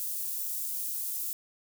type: high-pass noise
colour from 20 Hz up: white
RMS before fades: -34 dBFS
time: 0-1.33 s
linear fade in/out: 0 ms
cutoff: 10000 Hz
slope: 12 dB/octave
effects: none